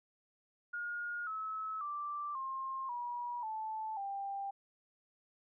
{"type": "tone with pitch steps", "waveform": "sine", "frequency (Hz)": [1428, 1294.4, 1173.4, 1063.6, 964.1, 874, 792.2], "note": ["F6", "E6", "D6", "C6", "B5", "A5", "G5"], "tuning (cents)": [38, -32, -2, 28, -42, -12, 18], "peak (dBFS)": -37, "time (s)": [0.73, 4.51], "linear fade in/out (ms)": 10, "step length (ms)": 540, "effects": []}